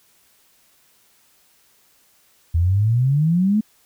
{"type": "exponential sweep", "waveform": "sine", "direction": "up", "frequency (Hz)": [80.4, 221.1], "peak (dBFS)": -14, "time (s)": [2.54, 3.61], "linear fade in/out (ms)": 10, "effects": ["white hiss -58 dBFS RMS until 3.85 s"]}